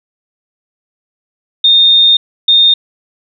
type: tone bursts at uneven times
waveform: sine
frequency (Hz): 3659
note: A#7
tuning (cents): -33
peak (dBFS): -4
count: 2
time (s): 1.64-2.17 / 2.48-2.74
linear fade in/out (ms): 5
effects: none